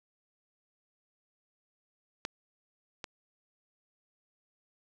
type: clicks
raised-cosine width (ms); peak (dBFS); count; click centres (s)
0.2; -16 / -21; 2; 2.251 / 3.042
effects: none